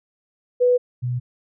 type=tone pair in turn; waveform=sine; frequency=494.2 / 123.55 Hz; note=B4 / B2; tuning=+1 / +1 cents; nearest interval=2 octaves; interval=2400 cents; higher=first; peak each=-13 / -21 dBFS; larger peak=first; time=0.6-0.78 / 1.02-1.2 s; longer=neither; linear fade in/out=20 ms; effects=none